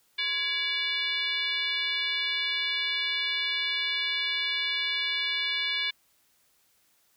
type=tone with frequency modulation; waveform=sine; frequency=2900 Hz; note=F#7; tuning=35 cents flat; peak=-26 dBFS; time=0.18-5.91 s; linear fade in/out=10 ms; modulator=616 Hz; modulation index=1.8; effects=white hiss -67 dBFS RMS until 7.16 s